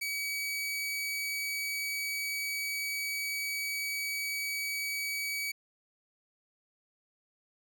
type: tone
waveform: sawtooth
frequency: 2274 Hz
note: C#7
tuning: 44 cents sharp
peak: -29 dBFS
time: 0.01-5.52 s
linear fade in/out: 10 ms
effects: none